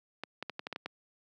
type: clicks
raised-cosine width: 0.3 ms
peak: -21 dBFS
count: 8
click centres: 0.236 / 0.426 / 0.497 / 0.594 / 0.669 / 0.727 / 0.761 / 0.86 s
effects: high-pass 200 Hz 12 dB/octave